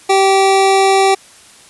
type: tone pair together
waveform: square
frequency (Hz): 387.7 / 776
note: G4 / G5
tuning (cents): -19 / -18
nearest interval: octave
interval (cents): 1201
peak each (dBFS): -12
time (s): 0.09-1.15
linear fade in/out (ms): 10
effects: white hiss -42 dBFS RMS until 1.69 s + resampled to 24000 Hz